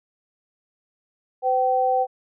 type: tone pair together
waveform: sine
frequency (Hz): 508.9 / 770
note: C5 / G5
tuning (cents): -48 / -31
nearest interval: perfect fifth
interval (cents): 717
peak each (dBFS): -22 / -19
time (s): 1.42-2.07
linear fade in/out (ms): 50
effects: none